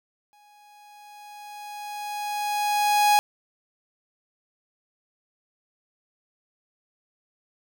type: tone with exponential growth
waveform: 45% pulse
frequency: 830.6 Hz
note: G#5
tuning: in tune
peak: -15 dBFS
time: 0.33-3.19 s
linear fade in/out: 0 ms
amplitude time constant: 620 ms
effects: none